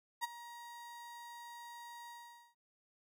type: tone with ADSR envelope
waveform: 35% pulse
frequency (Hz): 947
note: A#5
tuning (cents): +27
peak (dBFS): -31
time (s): 0.21-2.55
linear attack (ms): 30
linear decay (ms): 19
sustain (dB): -16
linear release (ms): 460
effects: none